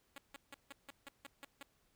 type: tone bursts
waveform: 5% pulse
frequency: 278.8 Hz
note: C#4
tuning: 10 cents sharp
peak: -37 dBFS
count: 9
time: 0.16-1.629 s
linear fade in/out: 2 ms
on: 21 ms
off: 160 ms
effects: pink hiss -75 dBFS RMS until 1.95 s